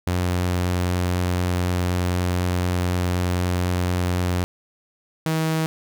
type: tone pair in turn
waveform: sawtooth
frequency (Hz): 89.6 / 159.57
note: F2 / D#3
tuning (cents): +45 / +44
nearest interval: minor seventh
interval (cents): 999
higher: second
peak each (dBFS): -16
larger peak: neither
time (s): 0.07-4.44 / 5.26-5.66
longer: first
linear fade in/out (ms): 0
effects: none